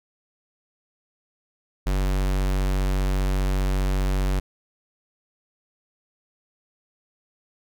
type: tone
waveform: square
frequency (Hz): 47.49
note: F#1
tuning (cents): +46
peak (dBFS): -21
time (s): 1.86-4.4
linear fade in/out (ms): 10
effects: none